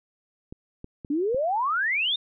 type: clicks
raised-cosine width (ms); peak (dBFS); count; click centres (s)
3; -25; 4; 0.525 / 0.844 / 1.048 / 1.346
type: exponential sweep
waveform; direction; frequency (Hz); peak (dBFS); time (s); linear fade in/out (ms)
sine; up; 275.9 to 3729; -22; 1.1-2.16; 5
effects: none